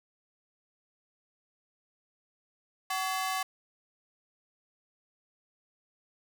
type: ring-modulated tone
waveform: sawtooth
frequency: 943 Hz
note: A#5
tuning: 20 cents sharp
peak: -23 dBFS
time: 2.9-3.43 s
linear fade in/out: 5 ms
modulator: 188 Hz
effects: none